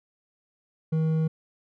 triangle tone with hard clipping, 159 Hz, D#3, 38 cents sharp, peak -23 dBFS, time 0.92-1.28 s, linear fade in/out 10 ms, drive 9 dB, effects none

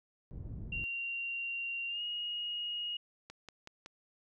pink low-pass noise, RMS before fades -43 dBFS, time 0.31-0.84 s, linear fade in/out 0 ms, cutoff 190 Hz, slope 12 dB/octave
sine tone with pitch glide, 2763 to 2877 Hz, F7 to F#7, -19 to -49 cents, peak -35 dBFS, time 0.72-2.97 s, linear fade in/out 5 ms, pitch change +70 cents, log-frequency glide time 1.88-2.02 s
click train, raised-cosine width 0.2 ms, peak -30 dBFS, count 4, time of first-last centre 3.3-3.861 s, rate 5.35 Hz
effects none

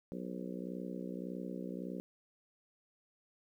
harmonic tone with a mistuned harmonic, 61.74 Hz, B1, in tune, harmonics 3 / 4 / 5 / 6 / 7 / 8 / 9, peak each -43 / -45 / -47 / -49 / -50 / -51 / -52 dBFS, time 0.12-2 s, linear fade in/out 0 ms, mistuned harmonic 9, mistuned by -46 cents, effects 12-bit

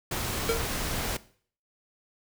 pink noise, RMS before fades -31 dBFS, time 0.11-1.17 s, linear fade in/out 5 ms
square tone with exponential decay, 457.5 Hz, A#4, 32 cents flat, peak -21 dBFS, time 0.49-0.71 s, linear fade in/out 2 ms, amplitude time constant 46 ms
effects noise-tail reverb RT60 0.5 s tail -18 dB re dry

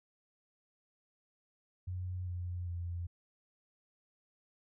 sine tone with pitch steps, 91 / 88.82 / 86.69 Hz, F#2 / F2 / F2, -28 / +30 / -12 cents, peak -36 dBFS, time 1.87-3.07 s, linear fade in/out 10 ms, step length 400 ms, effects none

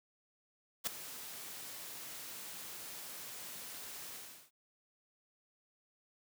white noise with ADSR envelope, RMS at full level -32 dBFS, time 0.84-4.51 s, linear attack 31 ms, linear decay 4 ms, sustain -15 dB, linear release 380 ms, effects high-pass 100 Hz 12 dB/octave

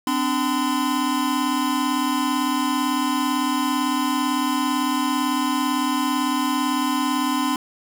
square tone cluster, 257 / 294.9 / 1021 Hz, C4 / D4 / C6, -31 / +7 / -43 cents, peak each -25 dBFS, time 0.07-7.56 s, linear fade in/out 2 ms, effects none

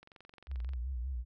click train, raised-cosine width 0.3 ms, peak -38 dBFS, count 17, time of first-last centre 0.03-0.735 s, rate 22.7 Hz
sine tone with vibrato, 63.2 Hz, B1, 41 cents sharp, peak -34 dBFS, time 0.47-1.25 s, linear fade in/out 50 ms, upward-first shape sine, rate 5.2 Hz, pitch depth 120 cents each way
effects none

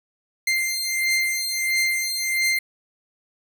sawtooth beating tone pair, 2093 / 2094.5 Hz, C7 / C7, 0 / +1 cents, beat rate 1.5 Hz, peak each -20 / -21 dBFS, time 0.47-2.59 s, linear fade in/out 5 ms, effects none

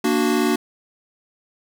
square chord, Bb augmented, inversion none, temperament equal, 233.1 / 293.7 / 370 Hz, Bb3 / D4 / F#4, 0 / 0 / 0 cents, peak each -22 dBFS, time 0.04-0.56 s, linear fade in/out 5 ms, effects none

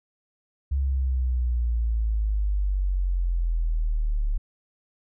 sine exponential sweep, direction down, 69.3 to 35.78 Hz, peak -21 dBFS, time 0.71-4.38 s, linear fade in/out 10 ms, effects none

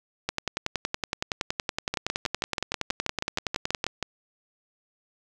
two click trains, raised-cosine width 0.2 ms, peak -9 / -10 dBFS, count 39 / 14, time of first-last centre 0.29-3.841 / 1.94-4.027 s, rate 10.7 / 6.23 Hz, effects none

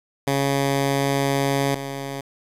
10% pulse tone pair in turn, 138.59 / 137.9 Hz, C#3 / C#3, 0 / -9 cents, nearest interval unison, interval 9 cents, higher first, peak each -11 / -20 dBFS, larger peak first, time 0.27-1.75 / 1.75-2.21 s, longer first, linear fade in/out 5 ms, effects resampled to 32000 Hz + 8-bit

